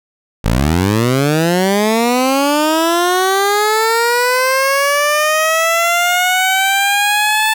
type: linear sweep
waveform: 15% pulse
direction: up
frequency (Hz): 49 to 878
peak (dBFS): -5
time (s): 0.44-7.54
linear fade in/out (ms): 10
effects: none